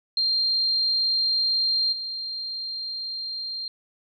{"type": "tone with level steps", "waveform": "sine", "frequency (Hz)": 4186, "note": "C8", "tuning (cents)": 0, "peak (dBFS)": [-20, -29], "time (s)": [0.17, 3.68], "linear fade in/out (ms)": 2, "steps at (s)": 1.92, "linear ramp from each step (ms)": 10, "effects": []}